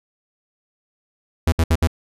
45% pulse tone bursts, 81.9 Hz, E2, 11 cents flat, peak -13 dBFS, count 4, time 1.47-1.873 s, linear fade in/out 5 ms, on 52 ms, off 65 ms, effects resampled to 32000 Hz

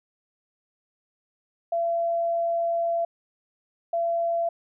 sine tone pair in turn, 677 / 677 Hz, E5 / E5, +46 / +46 cents, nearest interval unison, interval 0 cents, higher neither, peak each -22 dBFS, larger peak neither, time 1.72-3.05 / 3.93-4.49 s, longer first, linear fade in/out 5 ms, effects none

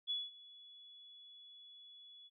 sine tone with ADSR envelope, 3404 Hz, G#7, 42 cents sharp, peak -34 dBFS, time 0.07-2.3 s, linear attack 34 ms, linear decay 200 ms, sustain -21 dB, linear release 37 ms, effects none

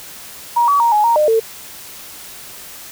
sine tone with pitch steps, 948 / 1139 / 935 / 841 / 932 / 606 / 448.6 Hz, A#5 / C#6 / A#5 / G#5 / A#5 / D#5 / A4, +29 / +47 / +5 / +22 / -1 / -46 / +34 cents, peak -10 dBFS, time 0.56-1.4 s, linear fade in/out 10 ms, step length 120 ms, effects white hiss -35 dBFS RMS until 2.91 s

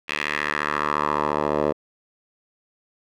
10% pulse tone with band-pass filter sweep, 74.4 Hz, D2, 23 cents sharp, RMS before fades -24 dBFS, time 0.08-1.73 s, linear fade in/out 20 ms, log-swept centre 2500 to 590 Hz, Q 2.3, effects none

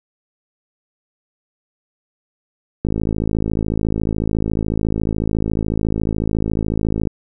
click train, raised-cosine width 3 ms, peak -7 dBFS, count 229, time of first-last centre 2.85-7.072 s, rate 54 Hz, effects none

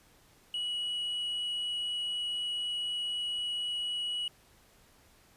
sine tone with tanh clipping, 2924 Hz, F#7, 21 cents flat, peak -32 dBFS, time 0.54-4.28 s, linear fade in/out 2 ms, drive 2 dB, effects pink hiss -62 dBFS RMS until 5.36 s + resampled to 32000 Hz

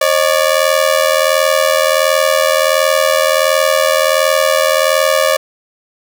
sawtooth ring-modulated tone, 577 Hz, D5, 31 cents flat, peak -3 dBFS, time 0.01-5.37 s, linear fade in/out 5 ms, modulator 40.7 Hz, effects none

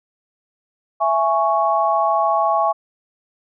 sine chord, C# minor, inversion first, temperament just, 665.2 / 831.5 / 1108.7 Hz, E5 / G#5 / C#6, +16 / +2 / 0 cents, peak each -19 dBFS, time 1-2.73 s, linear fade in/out 20 ms, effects none

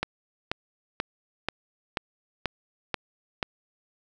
click train, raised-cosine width 0.3 ms, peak -10 dBFS, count 8, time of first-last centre 0.03-3.428 s, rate 2.06 Hz, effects none

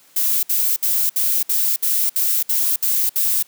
violet noise bursts, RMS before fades -18 dBFS, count 10, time 0.16-3.427 s, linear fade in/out 5 ms, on 270 ms, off 63 ms, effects white hiss -52 dBFS RMS until 3.47 s + high-pass 150 Hz 12 dB/octave

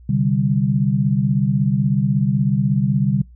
sine chord, C suspended second, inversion none, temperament just, 130.81 / 147.16 / 196.22 Hz, C3 / D3 / G3, 0 / +4 / +2 cents, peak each -19 dBFS, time 0.09-3.22 s, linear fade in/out 5 ms, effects noise-tail reverb RT60 0.2 s tail -26 dB re dry + added 60 Hz sine -41 dBFS peak until 3.35 s

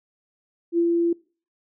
sine tone with ADSR envelope, 340 Hz, F4, 46 cents flat, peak -16 dBFS, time 0.72-1.13 s, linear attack 61 ms, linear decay 71 ms, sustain -2 dB, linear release 5 ms, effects noise-tail reverb RT60 0.4 s tail -24 dB re dry

